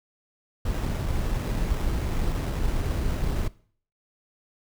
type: noise with sample-and-hold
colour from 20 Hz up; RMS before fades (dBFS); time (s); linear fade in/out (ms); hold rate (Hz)
brown; -26; 0.65-3.48; 5; 4410
effects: noise-tail reverb RT60 0.5 s tail -20 dB re dry